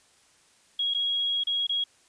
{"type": "tone with dropouts", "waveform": "sine", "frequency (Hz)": 3305, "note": "G#7", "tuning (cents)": -9, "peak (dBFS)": -24, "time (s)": [0.79, 1.84], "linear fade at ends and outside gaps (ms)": 5, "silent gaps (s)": [[0.939, 0.946], [1.437, 1.47], [1.669, 1.693]], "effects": ["white hiss -61 dBFS RMS until 2.08 s", "resampled to 22050 Hz"]}